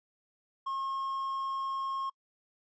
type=tone; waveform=triangle; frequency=1079 Hz; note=C#6; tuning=47 cents flat; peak=-30 dBFS; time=0.66-2.1 s; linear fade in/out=10 ms; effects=noise-tail reverb RT60 0.1 s tail -26 dB re dry + resampled to 16000 Hz